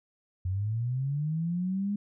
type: linear sweep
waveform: sine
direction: up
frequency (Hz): 89 to 207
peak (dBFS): -27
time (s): 0.45-1.96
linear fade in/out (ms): 5
effects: none